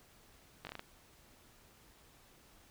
slowing click train, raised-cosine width 0.3 ms, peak -27 dBFS, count 6, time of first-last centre 0.65-0.794 s, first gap 19 ms, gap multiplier 1.21, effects pink hiss -63 dBFS RMS until 2.7 s

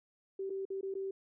sine tone with dropouts, 387.3 Hz, G4, 21 cents flat, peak -35 dBFS, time 0.39-1.11 s, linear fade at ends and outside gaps 5 ms, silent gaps 0.497-0.502 / 0.653-0.702 / 0.811-0.829 / 0.941-0.951 s, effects none

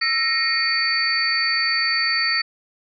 sine tone cluster, 1330 / 1868 / 2171 / 2428 / 4536 Hz, E6 / A#6 / C#7 / D#7 / C#8, +15 / +3 / -37 / -43 / +39 cents, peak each -29 / -22 / -28 / -30 / -21 dBFS, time 0.01-2.42 s, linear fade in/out 10 ms, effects none

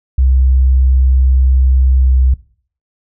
sine tone with pitch glide, 64.9 to 64.27 Hz, C2 to C2, -13 to -30 cents, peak -7 dBFS, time 0.18-2.34 s, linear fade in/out 5 ms, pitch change -17 cents, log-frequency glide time 2.01-2.15 s, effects noise-tail reverb RT60 0.5 s tail -19 dB re dry

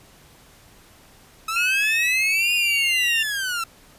sawtooth linear two-way sweep, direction up then down, 1280 to 2489 to 1327 Hz, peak -20 dBFS, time 1.48-3.64 s, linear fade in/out 5 ms, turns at 2.54 s
sine tone with pitch glide, 2581 to 2782 Hz, E7 to F7, -37 to -7 cents, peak -19 dBFS, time 1.56-3.23 s, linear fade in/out 5 ms, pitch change +130 cents, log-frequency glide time 2.31-2.46 s
effects pink hiss -51 dBFS RMS until 3.98 s + resampled to 32000 Hz

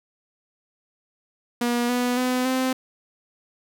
sawtooth tone with pitch steps, 240 / 246.2 / 252.5 / 259 Hz, B3 / B3 / B3 / C4, -49 / -5 / +39 / -17 cents, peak -17 dBFS, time 1.61-2.73 s, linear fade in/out 5 ms, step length 280 ms, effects none

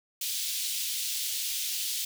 pink high-pass noise, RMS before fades -32 dBFS, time 0.21-2.05 s, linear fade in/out 5 ms, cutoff 3100 Hz, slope 24 dB/octave, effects none

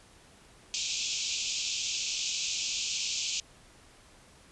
white band-pass noise, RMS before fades -33 dBFS, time 0.74-3.4 s, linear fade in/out 0 ms, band 2400 to 7300 Hz, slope 96 dB/octave, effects pink hiss -57 dBFS RMS until 4.51 s + resampled to 24000 Hz

